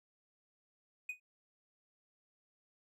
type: tone with exponential decay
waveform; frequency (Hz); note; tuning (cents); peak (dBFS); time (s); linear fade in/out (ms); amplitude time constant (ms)
triangle; 2489; D#7; 0; -33; 1.09-1.2; 5; 23
effects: none